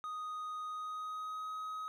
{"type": "tone with pitch glide", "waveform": "triangle", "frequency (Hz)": [1244.5, 1264.8], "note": ["D#6", "D#6"], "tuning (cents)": [0, 28], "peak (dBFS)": -37, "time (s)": [0.04, 1.88], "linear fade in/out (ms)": 0, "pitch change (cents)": 28, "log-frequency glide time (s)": [0.65, 1.52], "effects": []}